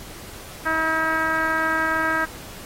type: tone with low-pass filter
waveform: 10% pulse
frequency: 320 Hz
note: D#4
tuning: 49 cents sharp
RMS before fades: -22 dBFS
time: 0.65-2.26 s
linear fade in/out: 20 ms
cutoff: 1600 Hz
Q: 4
effects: pink hiss -40 dBFS RMS until 2.65 s + AAC 48 kbps